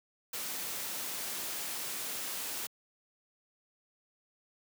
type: noise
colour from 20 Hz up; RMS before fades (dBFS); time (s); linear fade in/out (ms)
white; -38; 0.33-2.67; 5
effects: high-pass 150 Hz 12 dB/octave